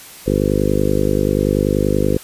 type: harmonic tone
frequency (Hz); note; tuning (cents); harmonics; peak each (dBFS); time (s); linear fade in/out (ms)
50.4; G1; +49; 1 / 2 / 3 / 4 / 5 / 6 / 7 / 8 / 9 / 10; -23 / -23 / -23 / -23 / -23 / -23 / -23 / -23 / -23 / -23; 0.26-2.18; 10
effects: white hiss -38 dBFS RMS until 2.23 s + resampled to 32000 Hz